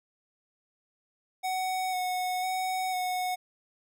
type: tone with vibrato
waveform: square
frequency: 740 Hz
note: F#5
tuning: in tune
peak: -29 dBFS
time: 1.43-3.36 s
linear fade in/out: 20 ms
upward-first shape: square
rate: 1 Hz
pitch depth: 16 cents each way
effects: none